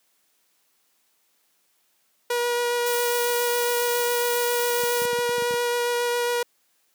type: tone with vibrato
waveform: sawtooth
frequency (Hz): 481.2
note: B4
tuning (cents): -45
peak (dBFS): -18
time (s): 2.3-6.43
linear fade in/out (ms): 5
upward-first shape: sine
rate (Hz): 7.3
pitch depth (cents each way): 9
type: high-pass noise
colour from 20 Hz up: white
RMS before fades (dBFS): -31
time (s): 2.86-5.06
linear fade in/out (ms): 5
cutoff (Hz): 5200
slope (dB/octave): 12
type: clicks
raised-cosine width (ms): 5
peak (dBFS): -21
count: 10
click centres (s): 4.836 / 5.019 / 5.052 / 5.131 / 5.188 / 5.292 / 5.382 / 5.422 / 5.509 / 5.539
effects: white hiss -67 dBFS RMS until 6.94 s + high-pass 200 Hz 12 dB/octave